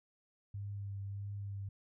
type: tone with vibrato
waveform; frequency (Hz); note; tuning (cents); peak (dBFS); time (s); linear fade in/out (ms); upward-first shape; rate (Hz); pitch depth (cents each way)
sine; 100; G2; +35; -39; 0.54-1.69; 5; triangle; 1.6; 24
effects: none